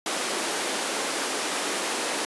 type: high-pass noise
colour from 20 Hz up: pink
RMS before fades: -28 dBFS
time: 0.06-2.25 s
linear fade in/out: 2 ms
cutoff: 280 Hz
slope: 24 dB/octave
effects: resampled to 24000 Hz